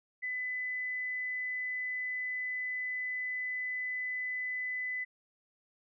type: tone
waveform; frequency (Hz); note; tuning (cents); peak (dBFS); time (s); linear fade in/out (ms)
sine; 2005; B6; +26; -33; 0.22-5.05; 20
effects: none